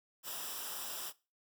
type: noise with comb filter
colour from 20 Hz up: white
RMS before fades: -42 dBFS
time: 0.23-1.13 s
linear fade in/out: 50 ms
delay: 0.46 ms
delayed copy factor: -0.7
effects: noise-tail reverb RT60 0.3 s tail -20 dB re dry